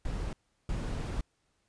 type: noise bursts at uneven times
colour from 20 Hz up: brown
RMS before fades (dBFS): -34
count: 2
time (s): 0.05-0.33 / 0.69-1.21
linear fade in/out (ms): 2
effects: pink hiss -75 dBFS RMS until 1.68 s + resampled to 22050 Hz